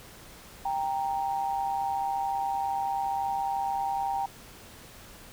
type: tone pair together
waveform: sine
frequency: 788.7 / 932.3 Hz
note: G5 / A#5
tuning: +10 / 0 cents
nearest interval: minor third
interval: 290 cents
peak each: -28 / -32 dBFS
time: 0.65-4.26 s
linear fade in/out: 5 ms
effects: pink hiss -49 dBFS RMS until 5.32 s